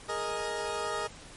20% pulse chord, Ab suspended second, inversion none, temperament equal, 415.3 / 466.2 / 622.3 Hz, Ab4 / Bb4 / Eb5, 0 / 0 / 0 cents, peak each -31 dBFS, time 0.08-1.08 s, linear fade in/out 20 ms, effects pink hiss -49 dBFS RMS until 1.36 s + MP3 48 kbps

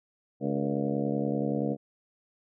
harmonic tone with a mistuned harmonic, 70.5 Hz, C#2, 30 cents sharp, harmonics 2 / 3 / 4 / 5 / 6 / 7 / 8 / 9 / 10, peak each -34 / -31 / -32 / -39 / -40 / -34 / -38 / -41 / -42 dBFS, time 0.4-1.77 s, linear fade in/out 50 ms, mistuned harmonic 7, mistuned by -50 cents, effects none

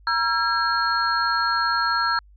sine tone cluster, 944 / 1351 / 1628 / 4269 Hz, A#5 / E6 / G#6 / C8, +22 / +42 / -35 / +34 cents, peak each -26 / -22 / -25 / -28 dBFS, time 0.07-2.19 s, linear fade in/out 2 ms, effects added 50 Hz sine -48 dBFS peak until 2.36 s

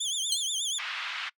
25% pulse tone with vibrato, 3338 Hz, G#7, 8 cents sharp, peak -24 dBFS, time 0-0.79 s, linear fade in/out 10 ms, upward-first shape triangle, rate 8.3 Hz, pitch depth 160 cents each way
30% pulse tone with exponential decay, 4186 Hz, C8, in tune, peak -19 dBFS, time 0.32-0.45 s, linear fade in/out 2 ms, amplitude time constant 28 ms
white band-pass noise, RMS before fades -35 dBFS, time 0.78-1.3 s, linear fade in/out 20 ms, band 1100 to 3300 Hz, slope 24 dB/octave
effects noise-tail reverb RT60 0.1 s tail -23 dB re dry

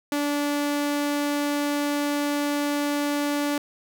sawtooth tone, 290 Hz, D4, 22 cents flat, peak -19 dBFS, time 0.12-3.58 s, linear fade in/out 2 ms, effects none

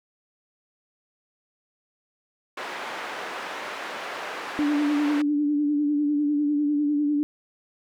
white band-pass noise, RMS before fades -34 dBFS, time 2.57-5.22 s, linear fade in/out 5 ms, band 400 to 1700 Hz, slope 12 dB/octave
sine tone with vibrato, 293.6 Hz, D4, in tune, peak -20 dBFS, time 4.59-7.23 s, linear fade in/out 0 ms, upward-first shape sine, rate 10 Hz, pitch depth 36 cents each way
effects none

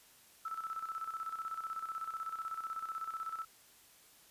sine tone with tremolo, 1318.5 Hz, E6, in tune, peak -36 dBFS, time 0.45-3.45 s, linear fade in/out 5 ms, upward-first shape square, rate 16 Hz, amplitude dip 65%, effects white hiss -62 dBFS RMS until 4.3 s + resampled to 32000 Hz

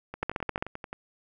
two click trains, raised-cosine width 0.5 ms, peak -22 / -13 dBFS, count 10 / 7, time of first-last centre 0.14-0.929 / 0.23-0.625 s, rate 11.4 / 15.2 Hz, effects none

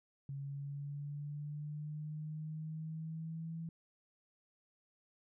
sine linear sweep, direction up, 138.59 to 164.81 Hz, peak -40 dBFS, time 0.29-3.69 s, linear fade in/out 2 ms, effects none

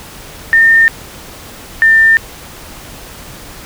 sine tone pair in turn, 1815 / 1800.4 Hz, A#6 / A6, -47 / +39 cents, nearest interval unison, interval 14 cents, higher first, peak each -4 dBFS, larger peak neither, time 0.53-0.88 / 1.82-2.17 s, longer neither, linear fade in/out 0 ms, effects pink hiss -32 dBFS RMS until 3.65 s

